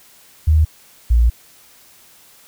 sine tone pair in turn, 77.78 / 58.27 Hz, D#2 / A#1, 0 / 0 cents, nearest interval perfect fourth, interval 500 cents, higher first, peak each -9 dBFS, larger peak neither, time 0.47-0.65 / 1.1-1.3 s, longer second, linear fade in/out 10 ms, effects white hiss -48 dBFS RMS until 2.47 s

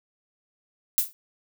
violet noise with exponential decay, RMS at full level -17 dBFS, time 0.98-1.13 s, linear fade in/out 0 ms, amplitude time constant 32 ms, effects none

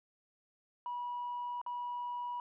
sine tone with dropouts, 972 Hz, B5, 28 cents flat, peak -35 dBFS, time 0.86-2.4 s, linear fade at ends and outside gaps 1 ms, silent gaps 1.615-1.663 s, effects tanh soft clip ceiling -33 dBFS

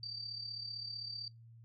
sine tone with amplitude modulation, 4640 Hz, D8, 22 cents flat, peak -38 dBFS, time 0.03-1.28 s, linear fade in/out 2 ms, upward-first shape sine, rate 35.6 Hz, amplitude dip 60%, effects noise-tail reverb RT60 0.2 s tail -22 dB re dry + added 115 Hz sine -54 dBFS peak until 1.64 s

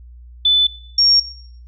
sine tone pair in turn, 3500 / 5540 Hz, A7 / F8, -10 / -15 cents, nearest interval minor sixth, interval 795 cents, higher second, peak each -10 dBFS, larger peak neither, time 0.45-0.67 / 0.98-1.2 s, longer neither, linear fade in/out 5 ms, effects noise-tail reverb RT60 0.7 s tail -17 dB re dry + added 60 Hz sine -37 dBFS peak until 1.67 s

